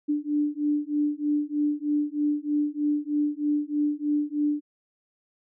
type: beating tone pair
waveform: sine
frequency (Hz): 293.7 / 296.9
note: D4 / D4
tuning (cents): 0 / +19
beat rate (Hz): 3.2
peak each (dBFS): -26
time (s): 0.08-4.61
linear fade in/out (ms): 20
effects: none